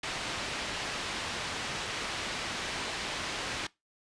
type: low-pass noise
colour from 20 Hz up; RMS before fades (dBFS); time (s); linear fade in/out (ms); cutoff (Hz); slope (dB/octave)
white; -36; 0.03-3.67; 5; 3700; 12
effects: noise-tail reverb RT60 0.2 s tail -21 dB re dry + resampled to 22050 Hz